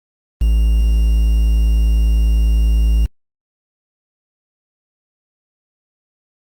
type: tone with quantisation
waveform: triangle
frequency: 55 Hz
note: A1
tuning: in tune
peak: -8 dBFS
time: 0.41-3.06 s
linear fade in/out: 5 ms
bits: 6
effects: Opus 32 kbps